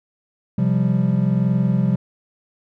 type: chord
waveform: triangle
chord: C suspended fourth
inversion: none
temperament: equal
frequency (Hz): 130.81 / 174.61 / 196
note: C3 / F3 / G3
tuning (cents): 0 / 0 / 0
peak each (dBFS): -18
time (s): 0.58-1.96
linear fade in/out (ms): 5
effects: none